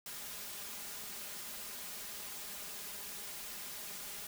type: noise with comb filter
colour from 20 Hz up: white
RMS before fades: -45 dBFS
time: 0.06-4.27 s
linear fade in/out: 2 ms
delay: 4.9 ms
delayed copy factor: +0.65
effects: none